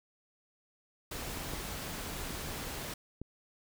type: noise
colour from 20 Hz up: pink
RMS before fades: -40 dBFS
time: 1.11-2.94 s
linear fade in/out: 5 ms
type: clicks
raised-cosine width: 3 ms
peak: -28 dBFS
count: 4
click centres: 1.372 / 1.536 / 2.307 / 3.216 s
effects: none